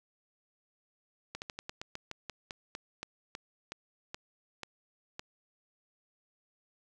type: slowing click train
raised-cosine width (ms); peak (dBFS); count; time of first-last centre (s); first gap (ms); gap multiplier
0.2; -22; 17; 1.35-5.195; 69; 1.15
effects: none